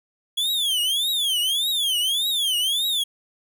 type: tone with vibrato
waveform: 45% pulse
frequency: 3322 Hz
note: G#7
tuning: in tune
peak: -20 dBFS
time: 0.37-3.04 s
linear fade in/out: 10 ms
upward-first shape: triangle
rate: 1.7 Hz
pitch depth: 270 cents each way
effects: none